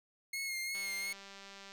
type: tone with vibrato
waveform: sawtooth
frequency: 2150 Hz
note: C7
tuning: 47 cents sharp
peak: -33 dBFS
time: 0.33-1.13 s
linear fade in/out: 5 ms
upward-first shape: sine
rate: 2.8 Hz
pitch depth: 33 cents each way
type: click train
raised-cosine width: 0.2 ms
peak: -34 dBFS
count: 192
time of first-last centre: 0.75-1.72 s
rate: 197 Hz
effects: none